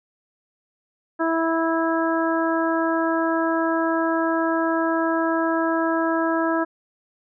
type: harmonic tone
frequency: 327.6 Hz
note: E4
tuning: 11 cents flat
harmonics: 1 / 2 / 3 / 4 / 5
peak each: -22 / -25 / -27 / -28 / -29 dBFS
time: 1.19-6.65 s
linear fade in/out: 20 ms
effects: none